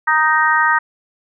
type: harmonic tone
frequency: 311.1 Hz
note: D#4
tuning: in tune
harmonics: 3 / 4 / 5 / 6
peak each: -17 / -17 / -17 / -17 dBFS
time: 0.07-0.79 s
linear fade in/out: 10 ms
effects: none